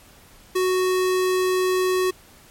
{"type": "tone", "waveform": "square", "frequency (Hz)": 370, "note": "F#4", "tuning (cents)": 0, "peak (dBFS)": -19, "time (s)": [0.55, 2.11], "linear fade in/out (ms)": 10, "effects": ["pink hiss -50 dBFS RMS until 2.5 s", "MP3 64 kbps"]}